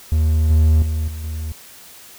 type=tone with level steps; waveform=triangle; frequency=78.2 Hz; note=D#2; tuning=9 cents sharp; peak=-11 / -8 / -16 / -24 / -21 dBFS; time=0.12-1.52 s; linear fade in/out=0 ms; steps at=0.5 / 0.82 / 1.08 / 1.24 s; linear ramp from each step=2 ms; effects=white hiss -42 dBFS RMS until 2.18 s